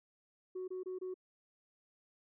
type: tone bursts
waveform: sine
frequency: 370 Hz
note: F#4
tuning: in tune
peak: -37 dBFS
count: 4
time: 0.55-1.142 s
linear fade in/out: 10 ms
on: 130 ms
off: 24 ms
effects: tanh soft clip ceiling -36 dBFS